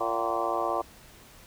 harmonic tone with a mistuned harmonic, 115.3 Hz, A#2, 19 cents flat, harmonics 3 / 4 / 5 / 6 / 7 / 8 / 9 / 10, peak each -35 / -36 / -33 / -33 / -33 / -37 / -33 / -34 dBFS, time 0-0.82 s, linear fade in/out 10 ms, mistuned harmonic 7, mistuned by -85 cents, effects pink hiss -52 dBFS RMS until 1.46 s

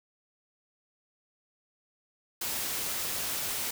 white noise, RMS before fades -33 dBFS, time 2.41-3.71 s, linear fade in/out 5 ms, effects none

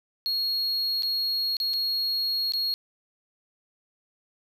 triangle tone with dropouts, 4300 Hz, C8, 47 cents sharp, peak -23 dBFS, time 0.26-2.74 s, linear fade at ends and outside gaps 0 ms, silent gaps 1.023-1.032 / 1.568-1.601 / 1.734-1.738 / 2.521-2.536 s, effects none

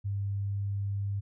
sine tone, 99.9 Hz, G2, 33 cents sharp, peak -29 dBFS, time 0.04-1.21 s, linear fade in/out 20 ms, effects none

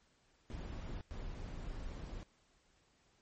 brown noise bursts at uneven times, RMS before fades -44 dBFS, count 2, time 0.5-1.01 / 1.11-2.23 s, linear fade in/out 0 ms, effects pink hiss -72 dBFS RMS until 3.21 s + MP3 32 kbps

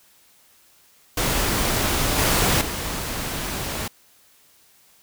pink noise with level steps, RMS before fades -22 / -19 / -28 dBFS, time 1.17-3.88 s, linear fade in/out 5 ms, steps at 2.18 / 2.61 s, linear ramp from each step 2 ms, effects white hiss -56 dBFS RMS until 5.02 s

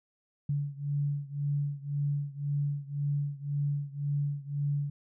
sine beating tone pair, 142.9 / 144.8 Hz, D3 / D3, -47 / -24 cents, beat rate 1.9 Hz, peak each -31 / -33 dBFS, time 0.49-4.9 s, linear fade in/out 5 ms, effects none

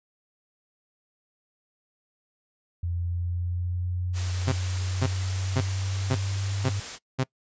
sine exponential sweep, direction up, 86 to 99.5 Hz, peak -26 dBFS, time 2.83-6.8 s, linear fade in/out 5 ms
white noise, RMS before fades -36 dBFS, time 4.13-6.99 s, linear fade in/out 50 ms
sawtooth tone bursts, 130.81 Hz, C3, in tune, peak -18 dBFS, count 6, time 4.47-7.238 s, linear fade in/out 10 ms, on 53 ms, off 490 ms
effects noise-tail reverb RT60 0.1 s tail -23 dB re dry + resampled to 16000 Hz

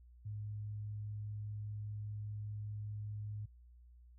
sine tone, 105 Hz, G#2, 19 cents sharp, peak -40 dBFS, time 0.25-3.46 s, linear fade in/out 10 ms, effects added 60 Hz sine -57 dBFS peak until 4.18 s

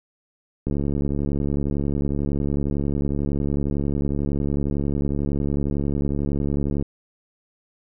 click train, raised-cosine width 3 ms, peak -12 dBFS, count 438, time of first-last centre 0.67-6.825 s, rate 71 Hz, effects none

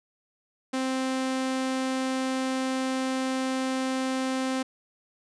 sawtooth tone, 261.6 Hz, C4, in tune, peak -22 dBFS, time 0.73-4.63 s, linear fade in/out 10 ms, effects resampled to 22050 Hz

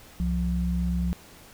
sine tone pair together, 65.74 / 175.5 Hz, C2 / F3, +9 / +9 cents, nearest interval octave + perfect fourth, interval 1700 cents, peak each -26 dBFS, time 0.2-1.13 s, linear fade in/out 0 ms, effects pink hiss -50 dBFS RMS until 1.53 s

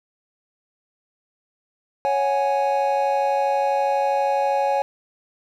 triangle chord, C# suspended fourth, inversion none, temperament just, 554.4 / 739.2 / 831.5 Hz, C#5 / F#5 / G#5, 0 / -2 / +2 cents, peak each -20 / -25 / -19 dBFS, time 2.05-4.82 s, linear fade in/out 0 ms, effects none

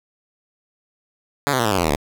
5% pulse tone with pitch steps, 142.7 / 129.35 / 117.26 / 106.29 / 96.35 / 87.34 / 79.17 / 71.76 Hz, D3 / C3 / A#2 / G#2 / G2 / F2 / D#2 / D2, -49 / -19 / +11 / +41 / -29 / +1 / +31 / -40 cents, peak -6 dBFS, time 1.47-1.958 s, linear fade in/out 0 ms, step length 61 ms, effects 8-bit

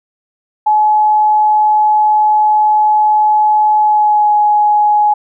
sine tone with pitch glide, 851 to 838.8 Hz, G#5 to G#5, +42 to +17 cents, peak -7 dBFS, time 0.66-5.14 s, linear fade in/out 10 ms, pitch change -25 cents, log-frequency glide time 3.78-4.33 s, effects none

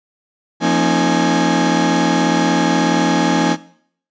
35% pulse tone cluster, 173.2 / 229.5 / 267.9 / 309.7 / 834 Hz, F3 / A#3 / C4 / D#4 / G#5, -14 / -27 / +41 / -8 / +7 cents, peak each -18 dBFS, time 0.6-3.57 s, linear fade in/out 50 ms, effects noise-tail reverb RT60 0.6 s tail -19 dB re dry + resampled to 16000 Hz

